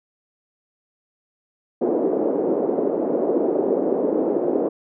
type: band-pass noise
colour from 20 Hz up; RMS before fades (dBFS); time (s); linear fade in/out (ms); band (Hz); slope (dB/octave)
white; -21; 1.81-4.69; 10; 280 to 490; 24
effects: none